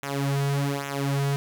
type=tone with flanger; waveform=sawtooth; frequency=140 Hz; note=C#3; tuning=18 cents sharp; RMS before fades=-26 dBFS; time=0.03-1.36 s; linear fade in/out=0 ms; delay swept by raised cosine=0.21 to 3.81 ms; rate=1.2 Hz; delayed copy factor=-0.8; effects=none